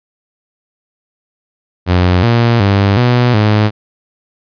sawtooth tone with pitch steps, 89.8 / 117.5 / 99.6 / 122.6 / 106.1 Hz, F2 / A#2 / G2 / B2 / G#2, +49 / +14 / +28 / -12 / +38 cents, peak -4 dBFS, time 1.86-3.71 s, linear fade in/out 50 ms, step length 370 ms, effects resampled to 11025 Hz

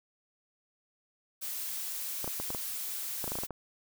blue noise, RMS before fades -37 dBFS, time 1.41-3.47 s, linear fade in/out 20 ms
clicks, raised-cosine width 1 ms, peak -23 dBFS, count 12, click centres 2.244 / 2.277 / 2.4 / 2.504 / 2.548 / 3.242 / 3.278 / 3.319 / 3.355 / 3.387 / 3.435 / 3.507 s
effects none

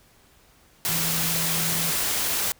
sine tone in noise, 164.81 Hz, E3, in tune, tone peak -31 dBFS, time 0.89-1.91 s, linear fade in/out 0 ms, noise white, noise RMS -25 dBFS, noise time 0.85-2.52 s, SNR -9 dB, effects pink hiss -57 dBFS RMS until 2.59 s

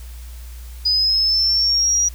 sine linear sweep, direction up, 4954 to 5780 Hz, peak -14 dBFS, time 0.85-2.09 s, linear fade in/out 10 ms, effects added 60 Hz sine -32 dBFS peak until 2.14 s + white hiss -46 dBFS RMS until 2.14 s

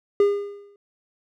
triangle tone with exponential decay, 405.5 Hz, G#4, 41 cents flat, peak -10 dBFS, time 0.2-0.76 s, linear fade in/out 2 ms, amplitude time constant 120 ms, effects none

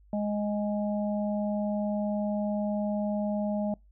harmonic tone, 207.7 Hz, G#3, in tune, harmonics 1 / 3 / 4, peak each -28 / -32 / -40 dBFS, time 0.13-3.74 s, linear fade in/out 2 ms, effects noise-tail reverb RT60 0.2 s tail -26 dB re dry + added 50 Hz sine -55 dBFS peak until 3.91 s

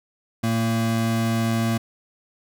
square tone pair together, 113.39 / 227.7 Hz, A#2 / A#3, -47 / -40 cents, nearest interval octave, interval 1207 cents, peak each -24 / -23 dBFS, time 0.43-1.78 s, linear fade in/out 10 ms, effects none

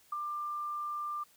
sine tone with ADSR envelope, 1190 Hz, D6, 22 cents sharp, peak -30 dBFS, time 0.12-1.24 s, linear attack 7 ms, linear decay 12 ms, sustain -4 dB, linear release 12 ms, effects white hiss -64 dBFS RMS until 1.36 s

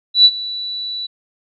sine tone with ADSR envelope, 3951 Hz, B7, in tune, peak -3 dBFS, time 0.14-1.07 s, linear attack 110 ms, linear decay 50 ms, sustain -19 dB, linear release 14 ms, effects none

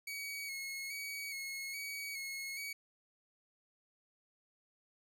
sawtooth tone with vibrato, 2217 Hz, C#7, in tune, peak -37 dBFS, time 0.07-2.73 s, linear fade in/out 5 ms, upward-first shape square, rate 1.2 Hz, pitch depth 34 cents each way, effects none

